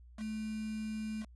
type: tone with quantisation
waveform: sine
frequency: 216.7 Hz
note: A3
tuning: 26 cents flat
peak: -36 dBFS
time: 0.17-1.26 s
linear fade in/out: 50 ms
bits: 8
effects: added 60 Hz sine -53 dBFS peak until 1.35 s + resampled to 24000 Hz